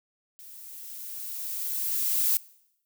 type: noise with level ramp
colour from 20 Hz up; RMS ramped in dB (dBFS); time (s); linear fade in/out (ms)
violet; -47 to -23; 0.39-2.37; 0
effects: noise-tail reverb RT60 0.8 s tail -22 dB re dry